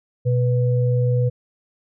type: tone pair together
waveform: sine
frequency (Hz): 123.47 / 493.9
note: B2 / B4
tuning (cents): 0 / 0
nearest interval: 2 octaves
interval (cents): 2400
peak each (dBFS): -16 / -24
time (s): 0.25-1.3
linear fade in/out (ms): 20
effects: none